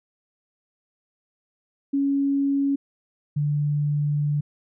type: tone pair in turn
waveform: sine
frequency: 278.3 / 146.87 Hz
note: C#4 / D3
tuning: +7 / 0 cents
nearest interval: major seventh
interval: 1107 cents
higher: first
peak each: -19 / -20 dBFS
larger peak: first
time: 1.93-2.76 / 3.36-4.41 s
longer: second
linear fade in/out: 10 ms
effects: none